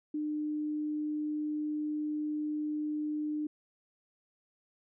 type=tone; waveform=sine; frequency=301.7 Hz; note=D4; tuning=47 cents sharp; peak=-31 dBFS; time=0.14-3.47 s; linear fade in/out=5 ms; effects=none